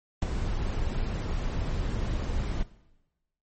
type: noise with ADSR envelope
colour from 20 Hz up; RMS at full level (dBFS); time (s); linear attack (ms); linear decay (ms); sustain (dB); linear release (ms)
brown; -21; 0.22-2.63; 4; 18; -8; 4
effects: noise-tail reverb RT60 1.0 s tail -18 dB re dry + MP3 32 kbps